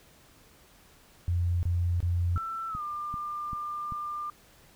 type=tone bursts; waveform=sine; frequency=87.31 Hz; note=F2; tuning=in tune; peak=-24 dBFS; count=3; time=1.28-2.378 s; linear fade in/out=0 ms; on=350 ms; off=24 ms
type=click train; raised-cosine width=5 ms; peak=-27 dBFS; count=5; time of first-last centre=2.36-3.922 s; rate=2.56 Hz
type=tone with pitch glide; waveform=sine; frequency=1335 to 1196.2 Hz; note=E6 to D6; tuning=+22 to +31 cents; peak=-32 dBFS; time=2.36-4.3 s; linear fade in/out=2 ms; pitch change=-191 cents; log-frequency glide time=2.69-2.82 s
effects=pink hiss -58 dBFS RMS until 4.75 s